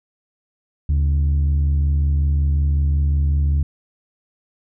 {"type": "tone pair together", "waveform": "sine", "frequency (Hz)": [73.99, 139.4], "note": ["D2", "C#3"], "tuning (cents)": [13, 10], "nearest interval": "major seventh", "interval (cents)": 1097, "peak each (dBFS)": [-13, -22], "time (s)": [0.89, 3.63], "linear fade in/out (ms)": 5, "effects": ["tanh soft clip ceiling -12 dBFS"]}